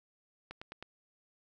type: click train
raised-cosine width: 0.3 ms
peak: -28 dBFS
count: 4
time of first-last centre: 0.51-0.826 s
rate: 9.5 Hz
effects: none